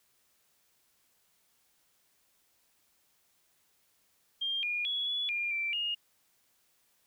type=tone with pitch steps; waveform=sine; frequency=3200 / 2430 / 3369 / 3410 / 2405 / 2344 / 2851 Hz; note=G7 / D#7 / G#7 / G#7 / D7 / D7 / F7; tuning=+35 / -42 / +24 / +45 / +41 / -4 / +35 cents; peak=-30 dBFS; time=4.41-5.95 s; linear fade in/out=10 ms; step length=220 ms; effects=white hiss -71 dBFS RMS until 7.06 s